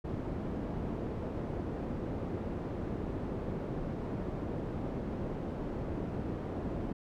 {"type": "low-pass noise", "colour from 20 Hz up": "white", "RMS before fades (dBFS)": -37, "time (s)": [0.04, 6.93], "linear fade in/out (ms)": 10, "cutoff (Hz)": 350, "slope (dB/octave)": 12, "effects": []}